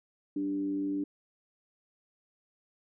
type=tone with frequency modulation; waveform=sine; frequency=293.7 Hz; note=D4; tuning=in tune; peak=-29 dBFS; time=0.36-1.04 s; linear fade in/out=5 ms; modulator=102 Hz; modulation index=0.4; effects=none